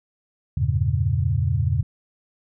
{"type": "chord", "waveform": "sine", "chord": "E diminished seventh", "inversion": "none", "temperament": "equal with one note detuned", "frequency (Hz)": [82.41, 98, 114.21, 138.59], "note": ["E2", "G2", "Bb2", "Db3"], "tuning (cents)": [0, 0, -35, 0], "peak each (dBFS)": -24, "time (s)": [0.57, 1.83], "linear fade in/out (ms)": 5, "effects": []}